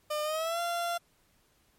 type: tone with pitch glide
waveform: 30% pulse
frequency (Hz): 603 to 688.7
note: D5 to F5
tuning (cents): +46 to -24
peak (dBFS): -27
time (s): 0.1-0.98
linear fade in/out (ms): 10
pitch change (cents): +230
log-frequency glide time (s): 0.23-0.6
effects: pink hiss -68 dBFS RMS until 1.78 s + MP3 64 kbps